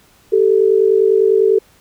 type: tone pair together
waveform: sine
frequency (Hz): 390 / 440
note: G4 / A4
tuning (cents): -9 / 0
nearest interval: major second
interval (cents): 209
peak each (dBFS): -12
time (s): 0.32-1.59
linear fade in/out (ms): 10
effects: pink hiss -51 dBFS RMS until 1.8 s